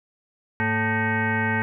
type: tone with frequency modulation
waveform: sine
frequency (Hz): 887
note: A5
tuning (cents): +14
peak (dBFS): -20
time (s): 0.6-1.62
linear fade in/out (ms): 0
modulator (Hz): 331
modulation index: 3.6
effects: none